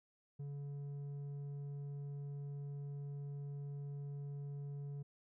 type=tone with low-pass filter; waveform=square; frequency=142.3 Hz; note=C#3; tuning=46 cents sharp; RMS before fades=-45 dBFS; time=0.39-5.03 s; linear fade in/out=10 ms; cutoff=300 Hz; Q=0.73; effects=none